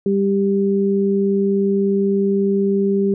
sine tone pair together, 197.99 / 394.5 Hz, G3 / G4, +18 / +11 cents, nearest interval octave, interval 1193 cents, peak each -17 dBFS, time 0.06-3.14 s, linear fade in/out 2 ms, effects none

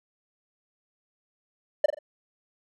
triangle tone with echo, 597 Hz, D5, 28 cents sharp, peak -12 dBFS, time 1.84-1.86 s, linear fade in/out 5 ms, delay 43 ms, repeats 3, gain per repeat -8 dB, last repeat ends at 1.989 s, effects none

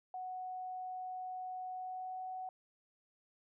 sine tone with pitch glide, 740 to 745.6 Hz, F#5 to F#5, 0 to +13 cents, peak -40 dBFS, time 0.14-2.49 s, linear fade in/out 2 ms, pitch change +13 cents, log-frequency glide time 1.73-2.25 s, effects none

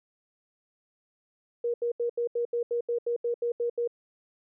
sine tone bursts, 474.6 Hz, A#4, 31 cents sharp, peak -25 dBFS, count 13, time 1.64-3.876 s, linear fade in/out 5 ms, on 100 ms, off 78 ms, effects none

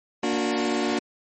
sawtooth chord, Bb augmented, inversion none, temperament just, 233.1 / 291.4 / 364.2 Hz, Bb3 / D4 / F#4, 0 / -13 / -27 cents, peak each -23 dBFS, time 0.23-0.99 s, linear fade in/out 5 ms, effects MP3 32 kbps

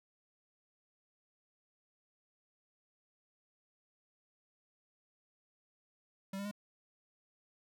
square tone with pitch steps, 194.3 / 200.2 / 206.3 Hz, G3 / G3 / G#3, -15 / +37 / -11 cents, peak -39 dBFS, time 6.33-6.513 s, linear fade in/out 5 ms, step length 61 ms, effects none

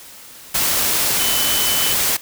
sine tone in noise, 3024 Hz, F#7, 37 cents sharp, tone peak -23 dBFS, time 1.19-1.94 s, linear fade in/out 10 ms, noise white, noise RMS -18 dBFS, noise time 0.54-2.17 s, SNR -8 dB, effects white hiss -40 dBFS RMS until 2.21 s

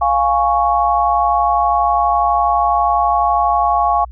sine chord, Db major, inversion first, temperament equal, 698.5 / 830.6 / 1108.7 Hz, F5 / Ab5 / Db6, 0 / 0 / 0 cents, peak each -16 dBFS, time 0.01-4.05 s, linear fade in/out 10 ms, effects added 60 Hz sine -31 dBFS peak until 4.11 s

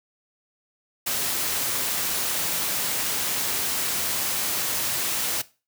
white noise, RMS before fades -26 dBFS, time 1.06-5.42 s, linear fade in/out 10 ms, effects noise-tail reverb RT60 0.3 s tail -18 dB re dry + high-pass 80 Hz 12 dB/octave

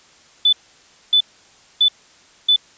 sine tone bursts, 3494 Hz, A7, 13 cents flat, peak -10 dBFS, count 4, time 0.45-2.562 s, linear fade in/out 5 ms, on 78 ms, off 600 ms, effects white hiss -50 dBFS RMS until 2.77 s + resampled to 16000 Hz

